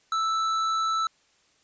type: tone with hard clipping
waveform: sine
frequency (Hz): 1318.5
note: E6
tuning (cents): 0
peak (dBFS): -25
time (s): 0.12-1.07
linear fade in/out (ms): 2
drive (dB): 9
effects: white hiss -64 dBFS RMS until 1.63 s + resampled to 16000 Hz